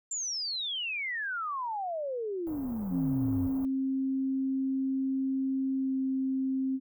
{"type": "exponential sweep", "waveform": "sine", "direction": "down", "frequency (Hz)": [7370, 88], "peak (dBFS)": -31, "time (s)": [0.11, 3.47], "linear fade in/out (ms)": 5}
{"type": "band-stop noise", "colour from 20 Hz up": "pink", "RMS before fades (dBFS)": -45, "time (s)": [2.47, 3.65], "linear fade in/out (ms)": 0, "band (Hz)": [1000, 16000], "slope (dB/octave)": 24}
{"type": "tone with pitch glide", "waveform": "sine", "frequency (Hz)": [266.5, 264.7], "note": ["C4", "C4"], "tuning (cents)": [32, 20], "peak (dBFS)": -27, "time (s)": [2.9, 6.8], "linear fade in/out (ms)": 50, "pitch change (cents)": -12, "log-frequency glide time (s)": [5.76, 5.94]}
{"effects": []}